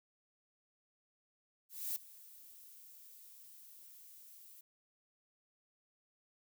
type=noise with ADSR envelope; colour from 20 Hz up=violet; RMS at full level=-37 dBFS; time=1.69-4.61 s; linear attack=270 ms; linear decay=4 ms; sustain=-20 dB; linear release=4 ms; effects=none